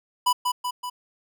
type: tone with echo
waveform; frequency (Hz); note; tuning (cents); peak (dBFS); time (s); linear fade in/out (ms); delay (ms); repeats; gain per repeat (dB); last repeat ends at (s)
square; 990; B5; +4; -18; 0.26-0.33; 10; 190; 3; -4; 0.9
effects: none